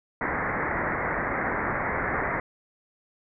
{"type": "low-pass noise", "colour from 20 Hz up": "white", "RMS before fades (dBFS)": -28, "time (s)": [0.21, 2.4], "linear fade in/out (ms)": 2, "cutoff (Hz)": 2100, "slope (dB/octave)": 96, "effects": []}